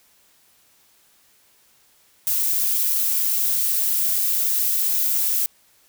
violet noise with amplitude modulation, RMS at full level -19 dBFS, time 2.27-5.46 s, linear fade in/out 0 ms, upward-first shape sine, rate 193 Hz, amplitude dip 40%, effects white hiss -58 dBFS RMS until 5.88 s

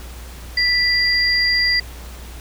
sine tone pair together, 1975.5 / 4767 Hz, B6 / D8, 0 / +25 cents, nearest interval octave + minor third, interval 1525 cents, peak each -17 dBFS, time 0.57-1.8 s, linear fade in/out 5 ms, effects added 60 Hz sine -33 dBFS peak until 2.4 s + pink hiss -40 dBFS RMS until 2.4 s

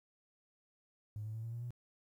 triangle tone with pitch steps, 106 / 108.85 / 111.79 / 114.8 / 117.89 / 121.06 Hz, G#2 / A2 / A2 / A#2 / A#2 / B2, +36 / -18 / +28 / -26 / +20 / -34 cents, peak -36 dBFS, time 1.16-1.706 s, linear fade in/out 0 ms, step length 91 ms, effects tanh soft clip ceiling -37 dBFS + 12-bit

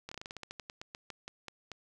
slowing click train, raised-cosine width 0.2 ms, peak -25 dBFS, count 18, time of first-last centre 0.09-1.717 s, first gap 25 ms, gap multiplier 1.15, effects none

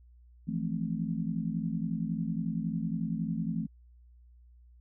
sine chord, F major seventh, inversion third, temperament just, 163.7 / 174.61 / 218.3 / 261.9 Hz, E3 / F3 / A3 / C4, -12 / 0 / -13 / +2 cents, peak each -34 / -36 / -34 / -39 dBFS, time 0.47-3.67 s, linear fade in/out 20 ms, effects added 60 Hz sine -54 dBFS peak until 4.8 s

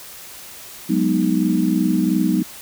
sine chord, G# minor seventh, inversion third, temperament equal, 185 / 207.7 / 246.9 / 311.1 Hz, F#3 / G#3 / B3 / D#4, 0 / 0 / 0 / 0 cents, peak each -20 / -22 / -21 / -20 dBFS, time 0.89-2.43 s, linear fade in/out 10 ms, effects white hiss -38 dBFS RMS until 2.61 s

